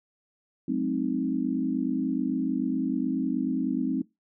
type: chord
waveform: sine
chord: F# diminished seventh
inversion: none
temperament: equal with one note detuned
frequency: 185 / 214.7 / 261.6 / 311.1 Hz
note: F#3 / A3 / C4 / Eb4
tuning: 0 / -42 / 0 / 0 cents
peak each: -33 / -32 / -27 / -31 dBFS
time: 0.68-4.02 s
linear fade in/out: 5 ms
effects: noise-tail reverb RT60 0.2 s tail -22 dB re dry